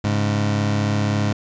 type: tone pair together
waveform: 25% pulse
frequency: 103.83 / 138.59 Hz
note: G#2 / C#3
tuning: 0 / 0 cents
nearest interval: perfect fourth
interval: 500 cents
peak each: -15 / -22 dBFS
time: 0.04-1.33 s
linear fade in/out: 5 ms
effects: resampled to 16000 Hz